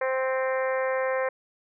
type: harmonic tone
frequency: 261.6 Hz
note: C4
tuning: in tune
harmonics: 2 / 3 / 4 / 5 / 6 / 7 / 8 / 9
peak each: -25 / -36 / -33 / -40 / -37 / -35 / -39 / -45 dBFS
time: 0.01-1.29 s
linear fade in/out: 5 ms
effects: none